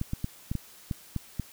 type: clicks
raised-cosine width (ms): 5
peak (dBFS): -17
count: 8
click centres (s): 0.014 / 0.134 / 0.244 / 0.515 / 0.553 / 0.912 / 1.163 / 1.397
effects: white hiss -52 dBFS RMS until 1.52 s